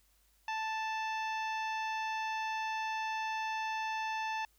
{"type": "harmonic tone", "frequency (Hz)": 880, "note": "A5", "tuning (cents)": 0, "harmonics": [1, 2, 3, 4, 5, 6, 7], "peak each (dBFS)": [-35, -41, -42, -50, -56, -54, -56], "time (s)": [0.48, 4.45], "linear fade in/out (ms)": 2, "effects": ["added 50 Hz sine -70 dBFS peak until 4.58 s", "white hiss -71 dBFS RMS until 4.58 s"]}